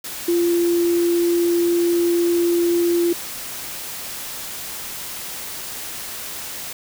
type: tone in noise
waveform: sine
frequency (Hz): 344.5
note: F4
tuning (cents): -24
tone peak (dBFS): -15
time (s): 0.28-3.13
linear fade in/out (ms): 5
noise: white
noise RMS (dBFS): -31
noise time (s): 0.04-6.73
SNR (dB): +13
effects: none